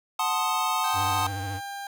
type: chord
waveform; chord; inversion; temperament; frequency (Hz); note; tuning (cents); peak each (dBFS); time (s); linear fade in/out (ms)
square; F# diminished seventh; none; equal; 740 / 880 / 1046.5 / 1244.5; F#5 / A5 / C6 / Eb6; 0 / 0 / 0 / 0; -32 / -29 / -31 / -29; 0.19-1.27; 5
type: tone with pitch glide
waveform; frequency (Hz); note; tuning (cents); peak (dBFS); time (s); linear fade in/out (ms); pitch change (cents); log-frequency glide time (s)
30% pulse; 787 to 798.4; G5 to G5; +7 to +32; -31; 0.84-1.87; 2; +25; 0.97-1.63
type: tone with vibrato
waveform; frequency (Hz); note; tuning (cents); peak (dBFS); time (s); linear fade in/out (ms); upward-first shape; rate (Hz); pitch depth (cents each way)
square; 98; G2; 0; -32; 0.93-1.61; 50; sine; 14; 73
effects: none